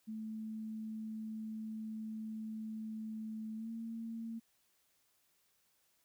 sine tone with pitch glide, 218.8 to 227.3 Hz, A3 to A#3, -9 to -43 cents, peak -40 dBFS, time 0.07-4.4 s, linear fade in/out 20 ms, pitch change +66 cents, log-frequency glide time 3.56-3.69 s, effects white hiss -75 dBFS RMS until 6.04 s

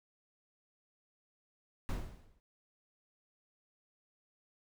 brown noise with exponential decay, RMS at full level -32 dBFS, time 1.89-2.4 s, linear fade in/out 0 ms, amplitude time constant 110 ms, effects none

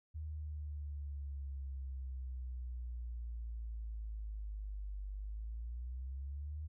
sine exponential two-way sweep, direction down then up, 77.78 to 49 to 77.78 Hz, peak -40 dBFS, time 0.14-6.68 s, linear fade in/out 20 ms, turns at 5.09 s, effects none

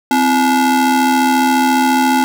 square ring-modulated tone, 296.1 Hz, D4, 14 cents sharp, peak -8 dBFS, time 0.11-2.24 s, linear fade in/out 0 ms, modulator 555 Hz, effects 8-bit

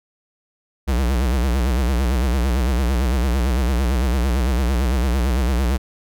square tone with vibrato, 63.2 Hz, B1, 41 cents sharp, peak -17 dBFS, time 0.87-5.78 s, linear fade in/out 20 ms, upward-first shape sine, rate 8.9 Hz, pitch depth 160 cents each way, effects none

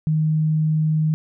sine tone, 155.8 Hz, D#3, 3 cents sharp, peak -16 dBFS, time 0.07-1.14 s, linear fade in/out 0 ms, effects none

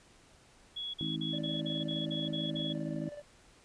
sine tone bursts, 3360 Hz, G#7, 19 cents sharp, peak -36 dBFS, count 9, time 0.76-2.732 s, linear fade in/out 10 ms, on 180 ms, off 44 ms
harmonic tone, 53.2 Hz, G#1, 42 cents sharp, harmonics 3 / 4 / 5 / 6, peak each -38 / -41 / -40 / -40 dBFS, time 1.01-3.09 s, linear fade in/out 0 ms
triangle tone with tremolo, 586 Hz, D5, 4 cents flat, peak -39 dBFS, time 1.33-3.22 s, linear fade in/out 5 ms, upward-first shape square, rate 19 Hz, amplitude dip 55%
effects pink hiss -61 dBFS RMS until 3.64 s + resampled to 22050 Hz

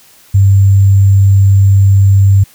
sine tone with sample-and-hold, 98 Hz, G2, in tune, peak -3 dBFS, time 0.34-2.44 s, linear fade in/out 10 ms, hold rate 7350 Hz, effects white hiss -43 dBFS RMS until 2.54 s

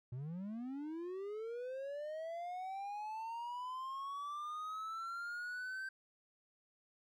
triangle linear sweep, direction up, 117.6 to 1563 Hz, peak -39 dBFS, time 0.12-5.89 s, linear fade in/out 5 ms, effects none

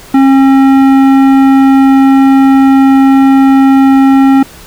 sine tone with tanh clipping, 269.9 Hz, C#4, 46 cents flat, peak -4 dBFS, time 0.14-4.43 s, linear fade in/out 5 ms, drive 14 dB, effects pink hiss -33 dBFS RMS until 4.66 s

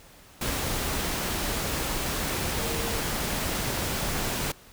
sine tone in noise, 461.4 Hz, A#4, 18 cents flat, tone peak -35 dBFS, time 2.58-3 s, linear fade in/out 5 ms, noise pink, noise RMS -29 dBFS, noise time 0.41-4.52 s, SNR -9 dB, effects pink hiss -52 dBFS RMS until 4.72 s

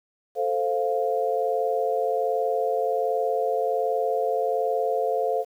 sine chord, F major, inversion first, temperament equal with one note detuned, 442 / 523.3 / 698.5 Hz, A4 / C5 / F5, +8 / 0 / 0 cents, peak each -26 dBFS, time 0.35-5.45 s, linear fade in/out 50 ms, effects 9-bit

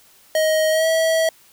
square tone with pitch glide, 628 to 647.5 Hz, D#5 to E5, +16 to -31 cents, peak -16 dBFS, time 0.35-1.29 s, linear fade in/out 2 ms, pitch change +53 cents, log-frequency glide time 0.7-0.87 s, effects white hiss -52 dBFS RMS until 1.52 s

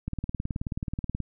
click train, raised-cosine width 5 ms, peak -18 dBFS, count 22, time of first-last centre 0.08-1.203 s, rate 18.7 Hz, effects none

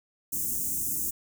white band-stop noise, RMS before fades -30 dBFS, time 0.32-1.11 s, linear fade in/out 10 ms, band 350 to 6400 Hz, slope 48 dB/octave, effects none

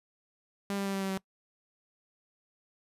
sawtooth tone with pitch steps, 199.3 / 197.69 / 196.1 / 194.52 / 192.96 / 191.4 Hz, G3 / G3 / G3 / G3 / G3 / G3, +29 / +15 / +1 / -13 / -27 / -41 cents, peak -27 dBFS, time 0.7-1.174 s, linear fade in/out 0 ms, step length 79 ms, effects noise-tail reverb RT60 0.1 s tail -23 dB re dry + resampled to 32000 Hz

